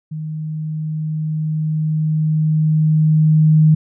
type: tone with level ramp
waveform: sine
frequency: 155.56 Hz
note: D#3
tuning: in tune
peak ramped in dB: -23 to -7 dBFS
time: 0.11-3.75 s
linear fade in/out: 10 ms
effects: none